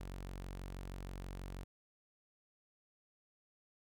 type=tone; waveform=sawtooth; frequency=46.25 Hz; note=F#1; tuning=in tune; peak=-40 dBFS; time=0-1.64 s; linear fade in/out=10 ms; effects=none